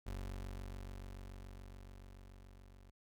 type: tone with level ramp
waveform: 30% pulse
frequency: 47 Hz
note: F#1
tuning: 28 cents sharp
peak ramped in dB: -38 to -55 dBFS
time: 0.06-2.91 s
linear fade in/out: 10 ms
effects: none